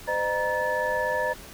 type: tone cluster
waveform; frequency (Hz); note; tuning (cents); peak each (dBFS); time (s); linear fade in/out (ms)
sine; 512 / 608 / 942 / 1740; C5 / D#5 / A#5 / A6; -38 / -40 / +18 / -20; -29; 0.07-1.34; 20
effects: pink hiss -44 dBFS RMS until 1.53 s